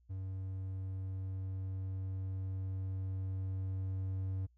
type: tone with level ramp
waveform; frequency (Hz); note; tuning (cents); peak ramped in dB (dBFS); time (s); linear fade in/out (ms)
triangle; 94.9; F#2; +44; -36 to -32; 0.09-4.47; 20
effects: added 60 Hz sine -65 dBFS peak until 4.57 s